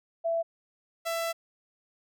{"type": "tone pair in turn", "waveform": ["sine", "sawtooth"], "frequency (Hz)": [666, 666], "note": ["E5", "E5"], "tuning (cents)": [18, 18], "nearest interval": "unison", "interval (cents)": 0, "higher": "neither", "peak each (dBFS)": -25, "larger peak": "neither", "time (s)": [[0.24, 0.43], [1.05, 1.33]], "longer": "second", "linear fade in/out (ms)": 20, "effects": []}